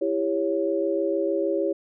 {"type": "chord", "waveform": "sine", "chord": "C# diminished", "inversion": "first", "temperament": "just", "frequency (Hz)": [332.6, 399.1, 554.4], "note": ["E4", "G4", "C#5"], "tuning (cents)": [16, 31, 0], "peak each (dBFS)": -26, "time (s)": [0.01, 1.73], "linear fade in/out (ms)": 10, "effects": []}